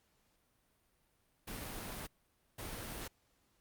pink noise bursts at uneven times, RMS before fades -44 dBFS, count 2, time 1.47-2.07 / 2.58-3.08 s, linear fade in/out 10 ms, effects pink hiss -75 dBFS RMS until 3.6 s + Opus 48 kbps

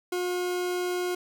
40% pulse tone, 359 Hz, F4, 48 cents sharp, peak -26 dBFS, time 0.12-1.15 s, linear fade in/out 5 ms, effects none

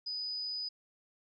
sine tone, 4978 Hz, D#8, in tune, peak -35 dBFS, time 0.06-0.69 s, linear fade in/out 10 ms, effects none

